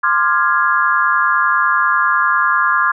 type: chord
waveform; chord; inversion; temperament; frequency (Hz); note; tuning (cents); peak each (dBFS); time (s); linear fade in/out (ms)
sine; D half-diminished seventh; third; equal with one note detuned; 1046.5 / 1196.6 / 1396.9 / 1661.2; C6 / D6 / F6 / Ab6; 0 / +32 / 0 / 0; -17; 0.03-2.92; 10
effects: none